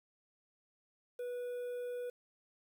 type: tone with quantisation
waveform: triangle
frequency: 490 Hz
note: B4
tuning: 14 cents flat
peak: -36 dBFS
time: 1.19-2.1 s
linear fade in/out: 5 ms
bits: 10
effects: none